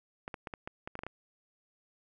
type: clicks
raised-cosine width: 0.5 ms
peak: -24 dBFS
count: 10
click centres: 0.279 / 0.342 / 0.472 / 0.538 / 0.675 / 0.875 / 0.954 / 0.991 / 1.035 / 1.066 s
effects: none